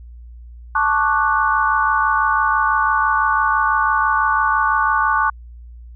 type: chord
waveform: sine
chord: D major seventh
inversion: second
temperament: equal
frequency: 880 / 1108.7 / 1174.7 / 1480 Hz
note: A5 / C#6 / D6 / F#6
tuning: 0 / 0 / 0 / 0 cents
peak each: -20 / -19 / -20 / -19 dBFS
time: 0.75-5.3 s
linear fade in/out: 5 ms
effects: added 59 Hz sine -35 dBFS peak until 5.95 s